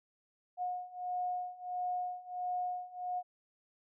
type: beating tone pair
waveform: sine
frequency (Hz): 722 / 723.5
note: F#5 / F#5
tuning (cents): -43 / -39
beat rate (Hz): 1.5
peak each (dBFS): -39 / -37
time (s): 0.57-3.23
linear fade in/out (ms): 50
effects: none